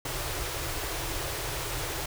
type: band-stop noise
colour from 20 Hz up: pink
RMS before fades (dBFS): -33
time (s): 0.05-2.06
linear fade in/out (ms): 5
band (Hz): 150 to 290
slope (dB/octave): 96
effects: none